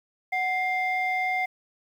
sine tone pair together, 742.8 / 2101 Hz, F#5 / C7, +7 / +7 cents, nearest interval octave + tritone, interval 1800 cents, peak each -25 dBFS, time 0.32-1.46 s, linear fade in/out 10 ms, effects tanh soft clip ceiling -19 dBFS + 9-bit

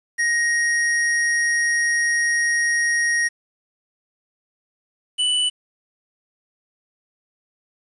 square tone pair in turn, 1875 / 2976 Hz, A#6 / F#7, +10 / +9 cents, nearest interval minor sixth, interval 799 cents, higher second, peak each -18 / -18 dBFS, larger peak neither, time 0.18-3.29 / 5.18-5.5 s, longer first, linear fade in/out 20 ms, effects resampled to 24000 Hz + 8-bit

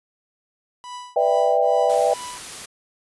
45% pulse tone with tremolo, 987.8 Hz, B5, in tune, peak -31 dBFS, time 0.84-2.38 s, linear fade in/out 0 ms, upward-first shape triangle, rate 2.3 Hz, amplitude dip 100%
sine chord, E minor seventh, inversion second, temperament just, 494.4 / 593.3 / 659.3 / 791.1 Hz, B4 / D5 / E5 / G5, +2 / +18 / 0 / +16 cents, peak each -21 dBFS, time 1.16-2.14 s, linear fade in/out 5 ms
white noise, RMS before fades -35 dBFS, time 1.89-2.66 s, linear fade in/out 10 ms
effects resampled to 24000 Hz

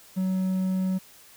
triangle tone, 187.3 Hz, F#3, 21 cents sharp, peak -21 dBFS, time 0.16-0.99 s, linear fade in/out 20 ms, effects white hiss -52 dBFS RMS until 1.36 s

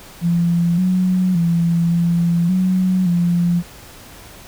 sine tone with pitch steps, 171.1 / 184 / 169.1 / 170.6 / 185.3 / 173.4 Hz, F3 / F#3 / E3 / F3 / F#3 / F3, -35 / -9 / +44 / -40 / +3 / -12 cents, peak -13 dBFS, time 0.21-3.63 s, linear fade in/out 50 ms, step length 570 ms, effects pink hiss -40 dBFS RMS until 4.47 s

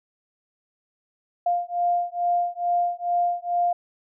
sine beating tone pair, 700 / 702.3 Hz, F5 / F5, +4 / +10 cents, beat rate 2.3 Hz, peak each -24 dBFS, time 1.46-3.73 s, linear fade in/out 5 ms, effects none

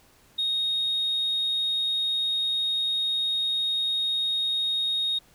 sine tone, 3729 Hz, A#7, in tune, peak -22 dBFS, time 0.38-5.19 s, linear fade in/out 10 ms, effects tanh soft clip ceiling -20 dBFS + pink hiss -58 dBFS RMS until 5.34 s

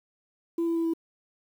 sine tone with pitch steps, 336 / 333.7 / 331.4 / 329.1 Hz, E4 / E4 / E4 / E4, +33 / +21 / +9 / -3 cents, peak -22 dBFS, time 0.58-0.936 s, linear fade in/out 5 ms, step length 89 ms, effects tanh soft clip ceiling -22 dBFS + 9-bit

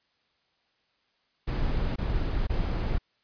brown noise bursts, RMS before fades -27 dBFS, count 3, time 1.47-2.984 s, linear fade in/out 10 ms, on 490 ms, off 22 ms, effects white hiss -71 dBFS RMS until 3.23 s + resampled to 11025 Hz

